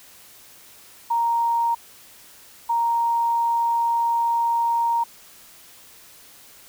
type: tone bursts at uneven times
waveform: sine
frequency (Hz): 932.3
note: A#5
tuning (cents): 0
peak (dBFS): -18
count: 2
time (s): 1.1-1.75 / 2.69-5.04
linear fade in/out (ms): 10
effects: white hiss -48 dBFS RMS until 6.68 s